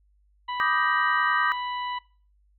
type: harmonic tone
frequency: 987.8 Hz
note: B5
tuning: in tune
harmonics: 1 / 2 / 3 / 4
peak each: -29 / -38 / -39 / -45 dBFS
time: 0.48-1.99 s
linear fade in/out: 10 ms
type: chord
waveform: sine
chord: Eb major seventh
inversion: third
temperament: equal with one note detuned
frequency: 1174.7 / 1244.5 / 1568 / 1878.7 Hz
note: D6 / Eb6 / G6 / Bb6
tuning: 0 / 0 / 0 / +13 cents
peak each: -27 dBFS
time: 0.6-1.52 s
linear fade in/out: 0 ms
effects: noise-tail reverb RT60 0.4 s tail -22 dB re dry + added 50 Hz sine -60 dBFS peak until 2.58 s